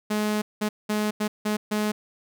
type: tone bursts at uneven times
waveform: sawtooth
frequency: 211.5 Hz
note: G#3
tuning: 32 cents sharp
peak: -19 dBFS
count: 6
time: 0.1-0.42 / 0.61-0.69 / 0.89-1.11 / 1.2-1.28 / 1.45-1.57 / 1.71-1.92 s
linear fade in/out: 10 ms
effects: none